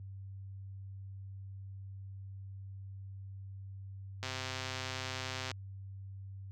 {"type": "click train", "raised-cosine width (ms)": 0.2, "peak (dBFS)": -21, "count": 168, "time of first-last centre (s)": [4.23, 5.515], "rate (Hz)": 130, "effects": ["added 97 Hz sine -43 dBFS peak until 6.51 s", "high-pass 60 Hz 12 dB/octave"]}